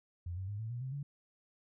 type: tone with pitch steps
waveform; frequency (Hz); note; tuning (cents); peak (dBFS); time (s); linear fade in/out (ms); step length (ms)
sine; 87.31 / 94.66 / 102.64 / 111.28 / 120.65 / 130.82 / 141.84; F2 / F#2 / G#2 / A2 / B2 / C3 / C#3; 0 / +40 / -20 / +20 / -40 / 0 / +40; -37; 0.26-1.03; 5; 110
effects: none